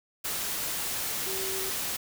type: tone in noise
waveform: sine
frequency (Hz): 383.3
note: G4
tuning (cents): -39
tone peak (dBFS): -36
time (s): 1.26-1.7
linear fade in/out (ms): 10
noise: white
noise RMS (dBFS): -32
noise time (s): 0.24-1.97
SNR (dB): -7
effects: none